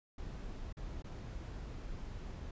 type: noise with dropouts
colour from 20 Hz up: brown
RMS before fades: -44 dBFS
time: 0.18-2.51 s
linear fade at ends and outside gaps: 5 ms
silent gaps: 0.727-0.769 / 1.023-1.042 s
effects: resampled to 16000 Hz